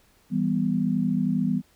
sine chord, E minor, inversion none, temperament just, 164.81 / 197.78 / 247.2 Hz, E3 / G3 / B3, 0 / +16 / +2 cents, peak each -27 / -25 / -25 dBFS, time 0.3-1.62 s, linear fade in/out 50 ms, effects pink hiss -61 dBFS RMS until 1.75 s

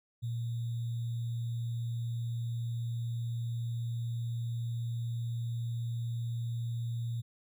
sine tone with sample-and-hold, 117 Hz, A#2, 7 cents sharp, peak -32 dBFS, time 0.22-7.22 s, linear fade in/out 20 ms, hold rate 3675 Hz, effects none

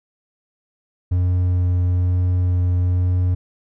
triangle tone with vibrato, 89.8 Hz, F2, 49 cents sharp, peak -13 dBFS, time 1.11-3.35 s, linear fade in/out 10 ms, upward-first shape sine, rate 1.1 Hz, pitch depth 8 cents each way, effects none

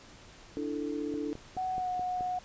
sine chord, D suspended second, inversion none, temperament equal, 293.7 / 329.6 / 440 Hz, D4 / E4 / A4, 0 / 0 / 0 cents, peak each -34 / -38 / -37 dBFS, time 0.57-1.33 s, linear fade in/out 0 ms
click train, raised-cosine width 2 ms, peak -29 dBFS, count 6, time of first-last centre 1.14-2.208 s, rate 4.68 Hz
sine tone with pitch glide, 745 to 729.2 Hz, F#5 to F#5, +12 to -25 cents, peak -30 dBFS, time 1.57-2.39 s, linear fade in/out 5 ms, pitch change -37 cents, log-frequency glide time 1.75-1.88 s
effects pink hiss -53 dBFS RMS until 2.44 s + resampled to 16000 Hz

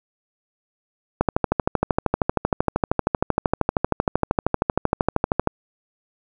click train, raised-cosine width 1 ms, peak -3 dBFS, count 56, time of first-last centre 1.21-5.474 s, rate 12.9 Hz, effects none

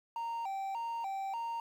triangle tone with vibrato, 849 Hz, G#5, 38 cents sharp, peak -33 dBFS, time 0.16-1.6 s, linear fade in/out 2 ms, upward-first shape square, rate 1.7 Hz, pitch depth 150 cents each way, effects 10-bit

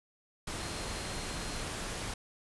sine tone in noise, 4186 Hz, C8, in tune, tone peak -49 dBFS, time 0.6-1.62 s, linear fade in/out 5 ms, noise pink, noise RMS -38 dBFS, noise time 0.47-2.14 s, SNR -14 dB, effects resampled to 24000 Hz

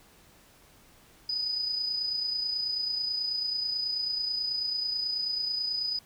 sine tone with amplitude modulation, 4978 Hz, D#8, in tune, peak -26 dBFS, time 1.29-5.99 s, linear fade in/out 5 ms, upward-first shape sine, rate 29.2 Hz, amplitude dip 45%, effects pink hiss -58 dBFS RMS until 6.05 s

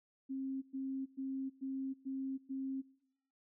sine tone bursts, 267.3 Hz, C4, 37 cents sharp, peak -37 dBFS, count 6, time 0.29-2.82 s, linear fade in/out 20 ms, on 330 ms, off 110 ms, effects noise-tail reverb RT60 0.8 s tail -21 dB re dry

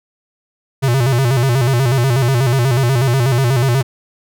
square tone with vibrato, 127.2 Hz, C3, 48 cents flat, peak -12 dBFS, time 0.82-3.83 s, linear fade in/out 20 ms, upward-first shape square, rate 8.2 Hz, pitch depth 110 cents each way, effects none

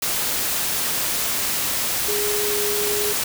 sine tone in noise, 414.7 Hz, G#4, 3 cents flat, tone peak -24 dBFS, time 2.08-3.13 s, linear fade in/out 5 ms, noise white, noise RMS -23 dBFS, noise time 0.02-3.24 s, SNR -4 dB, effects none

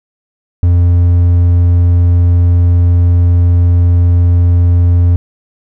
triangle tone, 87.31 Hz, F2, in tune, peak -3 dBFS, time 0.63-5.16 s, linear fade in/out 0 ms, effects none

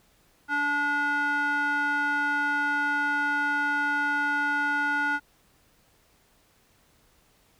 square tone with band-pass filter, 289.1 Hz, D4, 27 cents flat, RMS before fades -26 dBFS, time 0.48-5.2 s, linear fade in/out 50 ms, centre 1300 Hz, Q 6.8, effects pink hiss -63 dBFS RMS until 7.59 s

